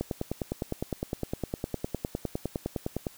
click train, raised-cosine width 2 ms, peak -16 dBFS, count 31, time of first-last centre 0.01-3.068 s, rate 9.81 Hz, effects white hiss -53 dBFS RMS until 3.17 s

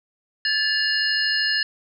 sine tone cluster, 1646 / 1739 / 2862 / 4262 / 5080 Hz, G#6 / A6 / F7 / C8 / D#8, -16 / -21 / +42 / +31 / +35 cents, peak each -32 / -23 / -29 / -25 / -25 dBFS, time 0.45-1.63 s, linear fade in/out 2 ms, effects none

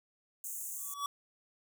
pink high-pass noise, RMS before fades -41 dBFS, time 0.44-0.94 s, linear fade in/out 2 ms, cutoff 6400 Hz, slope 96 dB/octave
square tone with exponential growth, 1139 Hz, C#6, 47 cents sharp, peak -31 dBFS, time 0.77-1.06 s, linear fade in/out 2 ms, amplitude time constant 61 ms
effects none

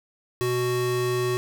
square tone pair together, 123.47 / 370.4 Hz, B2 / F#4, 0 / +2 cents, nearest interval octave + perfect fifth, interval 1902 cents, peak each -29 / -26 dBFS, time 0.41-1.37 s, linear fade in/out 0 ms, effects none

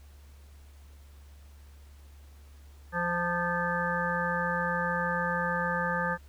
harmonic tone with a mistuned harmonic, 173.6 Hz, F3, 10 cents flat, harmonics 1 / 3 / 5 / 7 / 9 / 10, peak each -34 / -34 / -34 / -34 / -34 / -34 dBFS, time 2.92-6.18 s, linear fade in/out 50 ms, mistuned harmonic 5, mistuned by +37 cents, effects added 71 Hz sine -49 dBFS peak until 6.28 s + pink hiss -62 dBFS RMS until 6.28 s

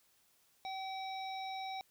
harmonic tone with a mistuned harmonic, 766 Hz, G5, 40 cents flat, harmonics 1 / 3 / 5 / 7, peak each -40 / -49 / -48 / -56 dBFS, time 0.65-1.81 s, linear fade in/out 0 ms, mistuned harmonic 7, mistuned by +32 cents, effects white hiss -71 dBFS RMS until 1.9 s

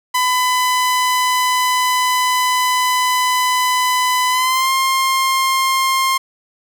sawtooth tone with pitch glide, 1004 to 1061.2 Hz, B5 to C6, +28 to +24 cents, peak -10 dBFS, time 0.14-6.18 s, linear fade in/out 10 ms, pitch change +96 cents, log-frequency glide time 4.3-4.71 s, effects none

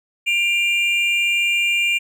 triangle tone pair together, 2387 / 2794 Hz, D7 / F7, +28 / 0 cents, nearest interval minor third, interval 272 cents, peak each -16 / -19 dBFS, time 0.26-1.99 s, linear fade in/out 20 ms, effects none

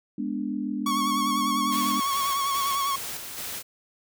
sine chord, G# diminished, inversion none, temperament equal, 207.7 / 246.9 / 293.7 Hz, G#3 / B3 / D4, 0 / 0 / 0 cents, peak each -31 dBFS, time 0.18-2 s, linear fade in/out 5 ms
45% pulse tone with vibrato, 1108.7 Hz, C#6, in tune, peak -24 dBFS, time 0.86-2.96 s, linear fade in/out 5 ms, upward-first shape sine, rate 10 Hz, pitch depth 44 cents each way
white noise with tremolo, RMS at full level -34 dBFS, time 1.71-3.63 s, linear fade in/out 20 ms, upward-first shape square, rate 2.4 Hz, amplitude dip 35%
effects none

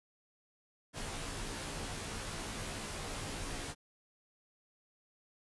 pink noise with comb filter, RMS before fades -41 dBFS, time 0.93-3.75 s, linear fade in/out 50 ms, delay 16 ms, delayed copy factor -0.9, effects resampled to 24000 Hz

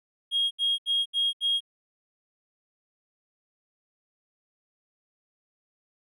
triangle tone bursts, 3264 Hz, G#7, 31 cents flat, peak -19 dBFS, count 5, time 0.31-1.606 s, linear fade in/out 50 ms, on 200 ms, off 74 ms, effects tanh soft clip ceiling -19 dBFS

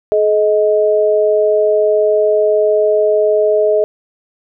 sine tone pair together, 426.5 / 628 Hz, G#4 / D#5, +46 / +16 cents, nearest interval perfect fifth, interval 670 cents, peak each -12 dBFS, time 0.12-3.84 s, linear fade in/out 0 ms, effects none

